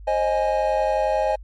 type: chord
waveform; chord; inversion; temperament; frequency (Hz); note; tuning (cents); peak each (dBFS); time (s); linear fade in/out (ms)
triangle; Ab major; first; equal with one note detuned; 531.2 / 622.3 / 830.6; C5 / Eb5 / Ab5; +26 / 0 / 0; -22 / -20 / -21; 0.07-1.36; 10
effects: added 50 Hz sine -37 dBFS peak until 1.43 s + MP3 48 kbps